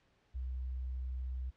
sine tone, 63.6 Hz, C2, 48 cents flat, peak -36 dBFS, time 0.34-1.51 s, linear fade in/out 20 ms, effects pink hiss -72 dBFS RMS until 1.56 s + low-pass 4000 Hz 12 dB/octave

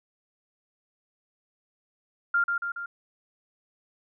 sine tone with echo, 1396.9 Hz, F6, in tune, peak -20 dBFS, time 2.34-2.44 s, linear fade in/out 5 ms, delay 140 ms, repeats 3, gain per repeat -4 dB, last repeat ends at 2.86 s, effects none

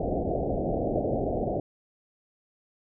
white low-pass noise, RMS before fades -28 dBFS, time 0-1.6 s, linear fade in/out 2 ms, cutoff 740 Hz, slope 96 dB/octave, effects none

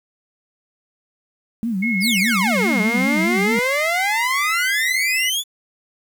sine tone with vibrato, 210.5 Hz, G#3, 24 cents sharp, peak -19 dBFS, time 1.63-3.59 s, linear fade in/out 0 ms, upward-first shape sine, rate 4.9 Hz, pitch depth 220 cents each way
sine tone with pitch glide, 2173 to 2039 Hz, C#7 to C7, -35 to -45 cents, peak -20 dBFS, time 1.82-5.3 s, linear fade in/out 10 ms, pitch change -110 cents, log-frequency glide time 2.34-4.31 s
sawtooth exponential two-way sweep, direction down then up, 5390 to 207.7 to 3522 Hz, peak -16 dBFS, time 2-5.44 s, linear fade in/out 50 ms, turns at 2.81 s
effects 8-bit

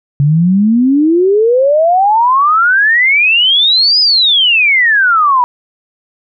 sine exponential two-way sweep, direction up then down, 138.59 to 5080 to 956 Hz, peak -6 dBFS, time 0.2-5.44 s, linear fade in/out 0 ms, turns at 4 s, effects none

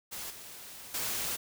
white noise with level steps, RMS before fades -40 / -47 / -34 dBFS, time 0.11-1.37 s, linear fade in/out 20 ms, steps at 0.3 / 0.94 s, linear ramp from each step 5 ms, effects none

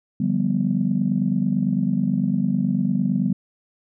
sine chord, G dominant seventh, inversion second, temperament just, 147 / 176.4 / 196 / 245 Hz, D3 / F3 / G3 / B3, +2 / +18 / 0 / -14 cents, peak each -26 / -26 / -21 / -23 dBFS, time 0.2-3.33 s, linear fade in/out 5 ms, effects tanh soft clip ceiling -8 dBFS

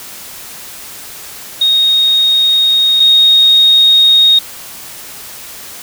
sine tone pair in turn, 3729 / 3729 Hz, A#7 / A#7, 0 / 0 cents, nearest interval unison, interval 0 cents, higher neither, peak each -7 / -4 dBFS, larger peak second, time 1.61-3 / 3-4.39 s, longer neither, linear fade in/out 5 ms, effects white hiss -30 dBFS RMS until 5.82 s

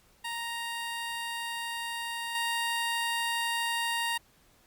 15% pulse tone with level steps, 932.3 Hz, A#5, in tune, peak -27 / -22 dBFS, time 0.24-4.18 s, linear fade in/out 10 ms, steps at 2.35 s, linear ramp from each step 2 ms, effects pink hiss -63 dBFS RMS until 4.66 s + Opus 48 kbps

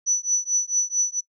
sine tone with tremolo, 5950 Hz, F#8, 9 cents sharp, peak -16 dBFS, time 0.06-1.21 s, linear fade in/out 20 ms, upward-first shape triangle, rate 4.5 Hz, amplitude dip 100%, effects noise-tail reverb RT60 0.1 s tail -20 dB re dry

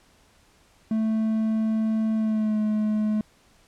triangle tone with pitch glide, 220 to 213.7 Hz, A3 to G#3, 0 to +50 cents, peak -19 dBFS, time 0.91-3.21 s, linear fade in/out 2 ms, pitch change -50 cents, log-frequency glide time 2.15-2.58 s, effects pink hiss -59 dBFS RMS until 3.67 s + low-pass 10000 Hz 12 dB/octave

